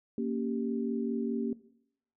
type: chord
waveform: sine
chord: G diminished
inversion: first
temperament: equal with one note detuned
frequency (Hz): 232.4 / 277.2 / 392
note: Bb3 / Db4 / G4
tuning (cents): -5 / 0 / 0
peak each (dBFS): -31 / -36 / -36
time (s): 0.18-1.53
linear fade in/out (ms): 2
effects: noise-tail reverb RT60 0.7 s tail -18 dB re dry